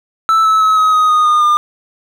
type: tone with pitch steps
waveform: triangle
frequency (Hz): 1318.5 / 1301.9 / 1285.4 / 1269.2 / 1253.2 / 1237.3 / 1221.7 / 1206.3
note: E6 / E6 / E6 / D#6 / D#6 / D#6 / D#6 / D6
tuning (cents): 0 / -22 / -44 / +34 / +12 / -10 / -32 / +46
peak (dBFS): -6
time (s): 0.29-1.57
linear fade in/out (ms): 0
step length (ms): 160
effects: none